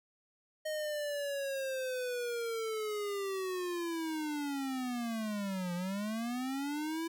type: linear two-way sweep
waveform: square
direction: down then up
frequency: 622.3 to 173.3 to 334.7 Hz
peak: -35 dBFS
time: 0.65-7.08 s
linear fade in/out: 10 ms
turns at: 5.74 s
effects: none